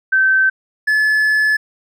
sine / triangle tone pair in turn, 1545 / 1722.6 Hz, G6 / A6, -26 / -37 cents, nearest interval major second, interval 189 cents, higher second, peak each -10 dBFS, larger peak neither, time 0.12-0.5 / 0.87-1.57 s, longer second, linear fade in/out 10 ms, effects none

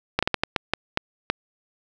slowing click train, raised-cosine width 0.3 ms, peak -4 dBFS, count 9, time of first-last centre 0.19-1.3 s, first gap 36 ms, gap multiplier 1.37, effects none

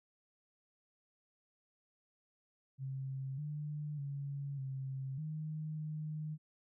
sine tone with pitch steps, 134.1 / 149.2 / 140.7 / 133.9 / 154.8 / 153.7 Hz, C3 / D3 / C#3 / C3 / D#3 / D#3, +43 / +28 / +26 / +40 / -9 / -21 cents, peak -38 dBFS, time 2.78-6.38 s, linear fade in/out 50 ms, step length 600 ms, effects none

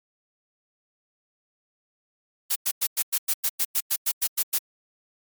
blue noise bursts, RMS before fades -23 dBFS, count 14, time 2.5-4.586 s, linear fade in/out 10 ms, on 58 ms, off 98 ms, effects MP3 96 kbps

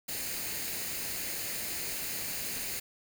white noise with comb filter, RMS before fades -36 dBFS, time 0.08-2.8 s, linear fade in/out 10 ms, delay 0.44 ms, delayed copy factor +0.5, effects none

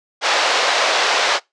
pink band-pass noise, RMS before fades -17 dBFS, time 0.21-1.4 s, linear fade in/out 50 ms, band 530 to 5600 Hz, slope 24 dB/octave, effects noise-tail reverb RT60 0.2 s tail -24 dB re dry + resampled to 22050 Hz

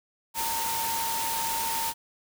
sine tone in noise, 912 Hz, A#5, 38 cents flat, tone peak -30 dBFS, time 0.34-1.94 s, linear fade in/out 50 ms, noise white, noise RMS -31 dBFS, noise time 0.34-1.94 s, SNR -2 dB, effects none

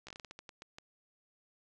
slowing click train, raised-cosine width 0.2 ms, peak -30 dBFS, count 12, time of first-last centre 0.07-0.785 s, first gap 15 ms, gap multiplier 1.27, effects resampled to 24000 Hz

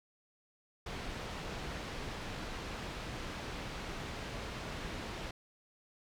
pink low-pass noise, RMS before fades -42 dBFS, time 0.86-5.31 s, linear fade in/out 5 ms, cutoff 4300 Hz, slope 12 dB/octave, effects none

